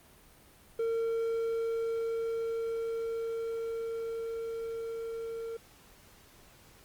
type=tone with level ramp; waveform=triangle; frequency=456.6 Hz; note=A#4; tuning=36 cents flat; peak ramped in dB=-26 to -34 dBFS; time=0.79-5.57 s; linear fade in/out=5 ms; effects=pink hiss -58 dBFS RMS until 6.84 s + Opus 32 kbps